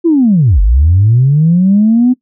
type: linear two-way sweep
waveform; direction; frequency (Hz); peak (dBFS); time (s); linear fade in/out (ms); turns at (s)
sine; down then up; 349.8 to 44.72 to 255.9; -4; 0.04-2.14; 20; 0.61
effects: noise-tail reverb RT60 0.1 s tail -19 dB re dry + tanh soft clip ceiling 0 dBFS